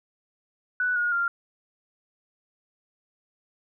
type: tone with pitch steps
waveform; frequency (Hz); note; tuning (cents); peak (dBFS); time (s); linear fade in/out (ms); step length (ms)
sine; 1484 / 1437.6 / 1392.6; F#6 / F6 / F6; +5 / +50 / -5; -22; 0.8-1.28; 2; 160
effects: none